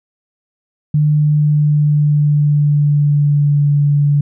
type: tone with pitch glide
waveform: sine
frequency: 150 to 144.72 Hz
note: D3 to D3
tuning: +37 to -25 cents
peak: -9 dBFS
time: 0.94-4.21 s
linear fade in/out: 5 ms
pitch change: -62 cents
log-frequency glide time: 1.15-3.71 s
effects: none